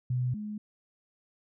sine tone pair in turn, 125.3 / 210.7 Hz, B2 / G#3, +25 / +25 cents, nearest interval major sixth, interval 900 cents, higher second, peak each -26 / -34 dBFS, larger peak first, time 0.1-0.34 / 0.34-0.58 s, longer neither, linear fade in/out 5 ms, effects none

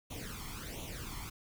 pink noise with flanger, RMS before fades -43 dBFS, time 0.1-1.3 s, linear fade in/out 10 ms, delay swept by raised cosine 0.3 to 0.94 ms, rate 1.4 Hz, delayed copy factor +0.75, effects none

